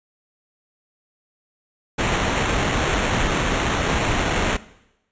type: noise with sample-and-hold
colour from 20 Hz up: pink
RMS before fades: -21 dBFS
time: 1.98-4.57 s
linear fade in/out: 10 ms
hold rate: 4900 Hz
effects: noise-tail reverb RT60 0.9 s tail -19 dB re dry + resampled to 16000 Hz